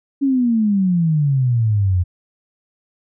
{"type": "exponential sweep", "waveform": "sine", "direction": "down", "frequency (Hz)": [282.4, 86.9], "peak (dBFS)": -13, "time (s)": [0.21, 2.04], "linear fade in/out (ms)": 20, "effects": []}